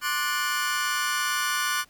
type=chord; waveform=sawtooth; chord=D dominant seventh; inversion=third; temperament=just; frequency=1057.2 / 1174.7 / 1468.3 / 1762 Hz; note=C6 / D6 / F#6 / A6; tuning=+18 / 0 / -14 / +2 cents; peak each=-29 / -26 / -24 / -29 dBFS; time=0.01-1.85 s; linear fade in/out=50 ms; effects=pink hiss -59 dBFS RMS until 1.89 s